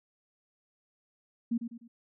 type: tone with echo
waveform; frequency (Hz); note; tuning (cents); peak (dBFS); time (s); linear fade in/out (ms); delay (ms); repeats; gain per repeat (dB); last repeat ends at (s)
sine; 233.5; A#3; +3; -26; 1.51-1.58; 10; 100; 3; -8; 1.88
effects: none